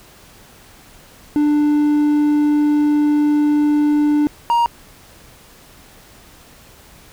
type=tone pair in turn; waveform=triangle; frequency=296.2 / 940.4 Hz; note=D4 / A#5; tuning=+15 / +15 cents; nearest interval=octave + minor sixth; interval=2000 cents; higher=second; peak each=-10 dBFS; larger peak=neither; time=1.36-4.27 / 4.5-4.66 s; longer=first; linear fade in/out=0 ms; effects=pink hiss -45 dBFS RMS until 7.12 s